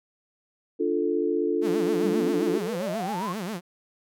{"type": "chord", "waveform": "sine", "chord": "D minor", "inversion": "none", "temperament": "equal", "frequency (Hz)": [293.7, 349.2, 440], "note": ["D4", "F4", "A4"], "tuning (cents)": [0, 0, 0], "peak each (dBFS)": [-28, -26, -26], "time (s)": [0.79, 2.59], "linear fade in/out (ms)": 20}
{"type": "tone with vibrato", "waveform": "sawtooth", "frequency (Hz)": 196, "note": "G3", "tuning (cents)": 0, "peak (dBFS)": -26, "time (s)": [1.61, 3.61], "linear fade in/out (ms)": 50, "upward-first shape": "sine", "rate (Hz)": 7.5, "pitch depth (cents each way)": 240}
{"type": "exponential sweep", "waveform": "sine", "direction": "up", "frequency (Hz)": [185, 1108.7], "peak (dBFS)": -29, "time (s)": [2.03, 3.33], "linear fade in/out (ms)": 10}
{"effects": []}